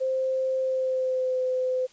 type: tone with pitch glide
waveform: sine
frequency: 523.3 to 511.3 Hz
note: C5 to C5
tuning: 0 to -40 cents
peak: -23 dBFS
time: 0-1.87 s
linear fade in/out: 20 ms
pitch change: -40 cents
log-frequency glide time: 0.6-1.39 s
effects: white hiss -56 dBFS RMS until 1.92 s + resampled to 16000 Hz